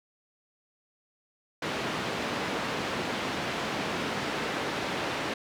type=band-pass noise; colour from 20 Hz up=pink; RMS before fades=-32 dBFS; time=1.62-5.34 s; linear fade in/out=5 ms; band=190 to 3500 Hz; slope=12 dB/octave; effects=none